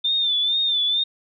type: tone with vibrato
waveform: sine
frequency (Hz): 3569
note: A7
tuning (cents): +24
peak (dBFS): -18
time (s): 0.04-1.04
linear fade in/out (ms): 10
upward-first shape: sine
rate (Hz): 2.2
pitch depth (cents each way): 67
effects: none